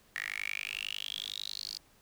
10% pulse tone with high-pass filter sweep, 51 Hz, G#1, 31 cents flat, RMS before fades -39 dBFS, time 0.16-1.78 s, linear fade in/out 0 ms, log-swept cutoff 1900 to 4700 Hz, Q 9.7, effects pink hiss -64 dBFS RMS until 2.01 s

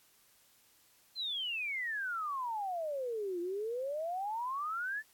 sine exponential two-way sweep, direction down then up, 4186 to 340 to 1787 Hz, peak -34 dBFS, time 1.15-5.03 s, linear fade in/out 50 ms, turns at 3.4 s, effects white hiss -66 dBFS RMS until 5.13 s + AAC 64 kbps

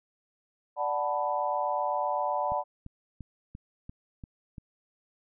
sine chord, B minor seventh, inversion first, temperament equal, 587.3 / 740 / 880 / 987.8 Hz, D5 / F#5 / A5 / B5, 0 / 0 / 0 / 0 cents, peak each -32 dBFS, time 0.76-2.64 s, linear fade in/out 50 ms
click train, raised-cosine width 5 ms, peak -29 dBFS, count 7, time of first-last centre 2.52-4.582 s, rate 2.91 Hz
effects none

